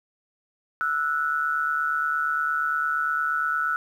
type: tone pair together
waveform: sine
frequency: 1323 / 1471.6 Hz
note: E6 / F#6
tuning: +6 / -10 cents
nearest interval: major second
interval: 184 cents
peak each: -25 dBFS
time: 0.81-3.76 s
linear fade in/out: 0 ms
effects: 9-bit